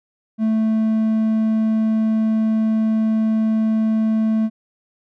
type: tone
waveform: triangle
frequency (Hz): 220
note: A3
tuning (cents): 0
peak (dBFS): -13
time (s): 0.38-4.5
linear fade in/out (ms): 50
effects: none